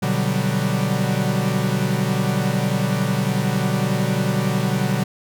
45% pulse chord, G major seventh, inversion first, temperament equal, 123.47 / 146.83 / 185 / 196 Hz, B2 / D3 / F#3 / G3, 0 / 0 / 0 / 0 cents, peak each -24 dBFS, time 0.02-5.04 s, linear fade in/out 10 ms, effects none

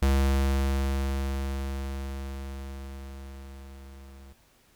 square tone with level ramp, 68 Hz, C#2, 33 cents flat, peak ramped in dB -20 to -47 dBFS, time 0.02-4.33 s, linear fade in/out 5 ms, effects pink hiss -62 dBFS RMS until 4.75 s

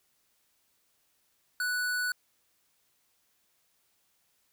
square tone, 1480 Hz, F#6, in tune, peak -29 dBFS, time 1.6-2.12 s, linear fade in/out 2 ms, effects white hiss -72 dBFS RMS until 4.52 s

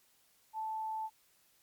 sine tone, 877 Hz, A5, 6 cents flat, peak -35 dBFS, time 0.53-1.1 s, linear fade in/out 50 ms, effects white hiss -69 dBFS RMS until 1.62 s + MP3 96 kbps

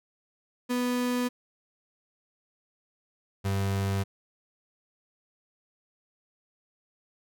35% pulse tone pair in turn, 246.9 / 97.98 Hz, B3 / G2, 0 / 0 cents, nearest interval octave + major third, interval 1600 cents, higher first, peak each -24 dBFS, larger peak neither, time 0.69-1.29 / 3.44-4.04 s, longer neither, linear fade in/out 20 ms, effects none

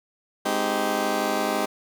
15% pulse chord, Ab major seventh, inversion none, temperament just, 207.7 / 259.6 / 311.5 / 389.3 Hz, Ab3 / C4 / Eb4 / G4, 0 / -13 / +2 / -12 cents, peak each -23 dBFS, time 0.45-1.66 s, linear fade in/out 10 ms, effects none

